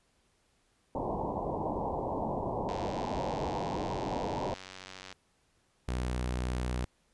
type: low-pass noise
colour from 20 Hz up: white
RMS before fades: -34 dBFS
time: 0.95-4.54 s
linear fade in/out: 2 ms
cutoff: 1000 Hz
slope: 96 dB/octave
type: click train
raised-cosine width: 0.2 ms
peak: -27 dBFS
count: 230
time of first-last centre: 2.69-5.126 s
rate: 94 Hz
type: tone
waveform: sawtooth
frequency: 61.9 Hz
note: B1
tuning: 5 cents sharp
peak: -27 dBFS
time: 5.88-6.85 s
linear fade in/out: 5 ms
effects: pink hiss -71 dBFS RMS until 7.13 s + resampled to 24000 Hz